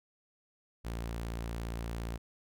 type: tone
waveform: sawtooth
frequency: 57.3 Hz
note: A#1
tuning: 29 cents flat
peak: -32 dBFS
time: 0.84-2.18 s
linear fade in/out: 20 ms
effects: none